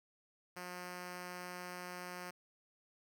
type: tone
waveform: 5% pulse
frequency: 179.3 Hz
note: F3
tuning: 46 cents sharp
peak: -33 dBFS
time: 0.56-2.31 s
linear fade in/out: 10 ms
effects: none